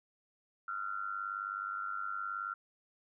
sine tone with amplitude modulation, 1373 Hz, F6, 30 cents flat, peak -32 dBFS, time 0.68-2.54 s, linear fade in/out 5 ms, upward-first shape sine, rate 99.1 Hz, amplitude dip 85%, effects none

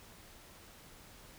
silence, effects pink hiss -56 dBFS RMS until 1.38 s

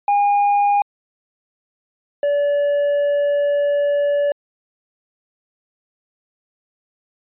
triangle tone pair in turn, 814 / 575.6 Hz, G#5 / D5, -35 / -35 cents, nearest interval tritone, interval 600 cents, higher first, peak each -11 / -13 dBFS, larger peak first, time 0.08-0.82 / 2.23-4.32 s, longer second, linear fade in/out 2 ms, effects resampled to 8000 Hz

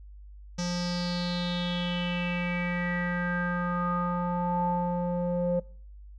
square tone with low-pass filter sweep, 176.2 Hz, F3, 16 cents sharp, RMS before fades -29 dBFS, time 0.58-5.6 s, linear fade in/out 10 ms, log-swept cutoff 5800 to 570 Hz, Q 6.6, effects noise-tail reverb RT60 0.5 s tail -24 dB re dry + added 50 Hz sine -44 dBFS peak until 6.18 s

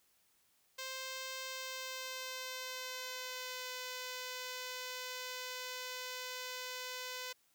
5% pulse tone with pitch glide, 523.3 to 504.9 Hz, C5 to B4, 0 to +38 cents, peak -30 dBFS, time 0.78-7.33 s, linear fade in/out 10 ms, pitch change -62 cents, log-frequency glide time 1.41-3.73 s, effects white hiss -73 dBFS RMS until 7.54 s

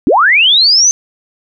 sine linear sweep, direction up, 212.4 to 6270 Hz, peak -5 dBFS, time 0.07-0.91 s, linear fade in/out 0 ms, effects none

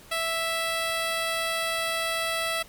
10% pulse tone, 659 Hz, E5, 1 cent flat, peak -17 dBFS, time 0.11-2.63 s, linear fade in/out 10 ms, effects pink hiss -50 dBFS RMS until 2.68 s + MP3 96 kbps

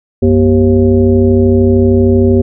sine tone with frequency modulation, 240 Hz, B3, 49 cents flat, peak -5 dBFS, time 0.22-2.42 s, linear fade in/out 10 ms, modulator 149 Hz, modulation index 1.4, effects none

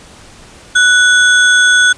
sine tone with sample-and-hold, 1480 Hz, F#6, in tune, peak -5 dBFS, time 0.75-1.93 s, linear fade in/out 10 ms, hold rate 4900 Hz, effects pink hiss -38 dBFS RMS until 1.97 s + resampled to 22050 Hz

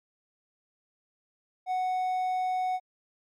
triangle tone, 740 Hz, F#5, in tune, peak -24 dBFS, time 1.66-2.8 s, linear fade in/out 50 ms, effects MP3 64 kbps

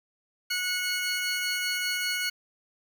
20% pulse tone pair together, 1463.7 / 2193 Hz, F#6 / C#7, -19 / -19 cents, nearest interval perfect fifth, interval 700 cents, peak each -25 dBFS, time 0.5-2.3 s, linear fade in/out 10 ms, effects none

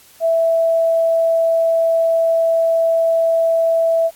sine tone, 659.3 Hz, E5, in tune, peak -12 dBFS, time 0.2-4.11 s, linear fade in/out 50 ms, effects white hiss -47 dBFS RMS until 4.15 s + AAC 64 kbps

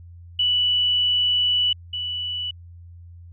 sine tone pair in turn, 2960 / 2960 Hz, F#7 / F#7, 0 / 0 cents, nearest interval unison, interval 0 cents, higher neither, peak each -17 / -25 dBFS, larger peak first, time 0.39-1.73 / 1.93-2.51 s, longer first, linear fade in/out 5 ms, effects added 86 Hz sine -40 dBFS peak until 3.32 s

